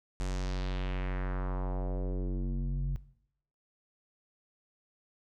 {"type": "tone with low-pass filter sweep", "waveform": "square", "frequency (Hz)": 46.34, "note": "F#1", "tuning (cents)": 3, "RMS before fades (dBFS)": -32, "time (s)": [0.2, 2.96], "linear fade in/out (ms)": 0, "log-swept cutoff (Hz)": [8200, 130], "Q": 1.9, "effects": ["noise-tail reverb RT60 0.7 s tail -18 dB re dry"]}